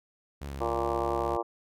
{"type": "tone with vibrato", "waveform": "sawtooth", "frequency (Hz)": 69.6, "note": "C#2", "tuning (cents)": 8, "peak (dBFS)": -32, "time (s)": [0.41, 1.37], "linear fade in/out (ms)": 10, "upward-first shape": "square", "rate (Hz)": 4.8, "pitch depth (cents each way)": 28}
{"type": "harmonic tone", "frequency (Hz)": 116.4, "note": "A#2", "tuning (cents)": -2, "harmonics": [3, 4, 5, 6, 7, 8, 9, 10], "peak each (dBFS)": [-33, -34, -35, -36, -36, -37, -38, -38], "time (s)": [0.6, 1.43], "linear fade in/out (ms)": 20}
{"effects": []}